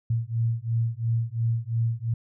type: beating tone pair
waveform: sine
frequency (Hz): 113.8 / 116.7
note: A#2 / A#2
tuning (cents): -41 / +2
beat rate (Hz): 2.9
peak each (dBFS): -26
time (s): 0.1-2.14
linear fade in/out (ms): 5
effects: none